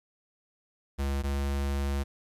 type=tone pair in turn; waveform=square; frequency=69.3 / 69.69 Hz; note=C#2 / C#2; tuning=0 / +10 cents; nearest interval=unison; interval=10 cents; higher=second; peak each=-28 dBFS; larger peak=neither; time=0.98-1.23 / 1.23-2.04 s; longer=second; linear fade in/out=20 ms; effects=resampled to 32000 Hz + 11-bit